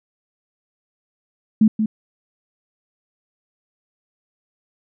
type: tone with echo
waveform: sine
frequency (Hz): 217.3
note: A3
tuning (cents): -21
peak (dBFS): -9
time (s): 1.61-1.68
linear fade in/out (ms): 5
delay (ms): 180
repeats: 1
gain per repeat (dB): -7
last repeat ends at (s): 1.86
effects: none